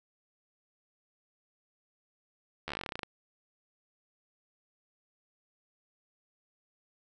slowing click train, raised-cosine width 0.3 ms, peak -20 dBFS, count 16, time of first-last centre 2.68-3.032 s, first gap 12 ms, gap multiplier 1.09, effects none

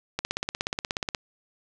click train, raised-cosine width 0.2 ms, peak -10 dBFS, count 17, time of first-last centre 0.19-1.148 s, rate 16.7 Hz, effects none

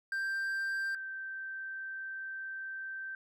triangle / sine tone pair in turn, 1576 / 1558.8 Hz, G6 / G6, +9 / -10 cents, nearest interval unison, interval 19 cents, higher first, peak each -30 / -38 dBFS, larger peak first, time 0.12-0.95 / 0.95-3.15 s, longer second, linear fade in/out 2 ms, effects none

